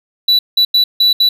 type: tone bursts at uneven times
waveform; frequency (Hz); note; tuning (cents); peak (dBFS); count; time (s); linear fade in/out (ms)
triangle; 3951; B7; 0; -6; 5; 0.28-0.39 / 0.57-0.65 / 0.74-0.84 / 1-1.13 / 1.2-1.29; 5
effects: none